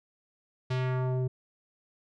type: tone with low-pass filter sweep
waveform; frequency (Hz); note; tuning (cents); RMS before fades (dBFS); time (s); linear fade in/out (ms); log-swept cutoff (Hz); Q
square; 128.3; C3; -34; -29; 0.7-1.28; 10; 4600 to 360; 1.2
effects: none